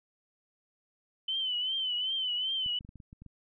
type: tone with vibrato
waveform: sine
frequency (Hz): 3041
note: F#7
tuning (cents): +47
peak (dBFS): -29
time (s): 1.28-2.79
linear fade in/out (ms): 5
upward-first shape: triangle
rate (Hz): 2.6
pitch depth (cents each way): 86
type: clicks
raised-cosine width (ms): 5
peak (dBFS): -36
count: 9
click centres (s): 2.662 / 2.809 / 2.849 / 2.891 / 2.957 / 3.002 / 3.129 / 3.22 / 3.263
effects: none

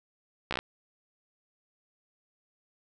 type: slowing click train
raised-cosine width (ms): 0.3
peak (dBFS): -14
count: 6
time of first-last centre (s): 0.51-0.59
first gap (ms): 15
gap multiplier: 1.03
effects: none

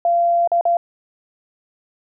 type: tone with dropouts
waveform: sine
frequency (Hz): 688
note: F5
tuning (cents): -26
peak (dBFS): -13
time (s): 0.05-0.77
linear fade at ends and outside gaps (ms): 2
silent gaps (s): 0.475-0.517 / 0.611-0.653
effects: none

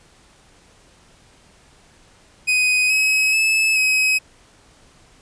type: tone with pitch steps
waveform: 40% pulse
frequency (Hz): 2501 / 2555 / 2603 / 2542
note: D#7 / D#7 / E7 / D#7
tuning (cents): +8 / +45 / -22 / +36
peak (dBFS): -14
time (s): 2.47-4.19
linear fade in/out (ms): 20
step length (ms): 430
effects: pink hiss -52 dBFS RMS until 5.21 s + resampled to 22050 Hz

